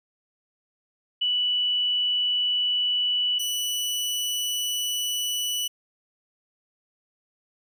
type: tone pair in turn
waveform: sine / sawtooth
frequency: 2960 / 2960 Hz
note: F#7 / F#7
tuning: 0 / 0 cents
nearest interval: unison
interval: 0 cents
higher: neither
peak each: -21 / -22 dBFS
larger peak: first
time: 1.21-3.39 / 3.39-5.68 s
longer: second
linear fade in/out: 10 ms
effects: none